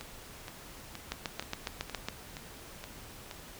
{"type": "two click trains", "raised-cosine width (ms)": 0.2, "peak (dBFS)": [-24, -16], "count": [8, 8], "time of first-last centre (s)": [[0.01, 3.312], [1.12, 2.086]], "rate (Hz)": [2.12, 7.25], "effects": ["pink hiss -49 dBFS RMS until 3.59 s"]}